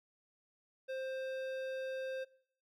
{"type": "tone with hard clipping", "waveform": "sine", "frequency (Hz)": 525, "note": "C5", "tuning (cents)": 6, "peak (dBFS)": -40, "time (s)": [0.88, 2.25], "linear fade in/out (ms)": 20, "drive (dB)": 13, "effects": ["noise-tail reverb RT60 0.6 s tail -22 dB re dry"]}